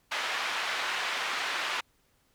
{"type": "band-pass noise", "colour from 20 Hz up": "pink", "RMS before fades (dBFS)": -32, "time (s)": [0.11, 1.81], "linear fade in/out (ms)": 10, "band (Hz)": [1100, 3300], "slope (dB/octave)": 12, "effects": ["pink hiss -69 dBFS RMS until 2.34 s"]}